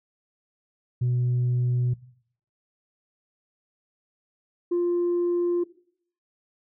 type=tone pair in turn; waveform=sine; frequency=123.47 / 349.2 Hz; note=B2 / F4; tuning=0 / 0 cents; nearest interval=octave + tritone; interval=1800 cents; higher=second; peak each=-19 dBFS; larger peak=neither; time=1.01-1.94 / 4.71-5.64 s; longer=neither; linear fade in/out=10 ms; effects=noise-tail reverb RT60 0.6 s tail -19 dB re dry + tanh soft clip ceiling -19 dBFS